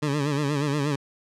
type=tone with vibrato; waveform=20% pulse; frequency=144.6 Hz; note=D3; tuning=27 cents flat; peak=-18 dBFS; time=0.02-0.96 s; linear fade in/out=10 ms; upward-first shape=sine; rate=8.4 Hz; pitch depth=86 cents each way; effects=low-pass 8000 Hz 12 dB/octave